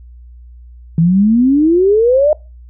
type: exponential sweep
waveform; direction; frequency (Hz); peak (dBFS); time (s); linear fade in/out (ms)
sine; up; 159.6 to 622.3; -7; 0.98-2.33; 2
effects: noise-tail reverb RT60 0.3 s tail -24 dB re dry + added 60 Hz sine -34 dBFS peak until 2.69 s